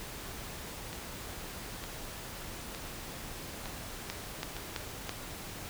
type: two click trains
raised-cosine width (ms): 0.2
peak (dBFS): -17 / -23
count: 4 / 5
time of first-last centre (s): 4.1-5.093 / 0.93-4.566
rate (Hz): 3.02 / 1.1
effects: pink hiss -43 dBFS RMS until 5.69 s